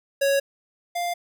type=tone pair in turn; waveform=square; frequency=554.4 / 698.5 Hz; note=C#5 / F5; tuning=0 / 0 cents; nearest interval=major third; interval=400 cents; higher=second; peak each=-19 / -25 dBFS; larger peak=first; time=0.21-0.4 / 0.95-1.14 s; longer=neither; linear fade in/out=10 ms; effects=none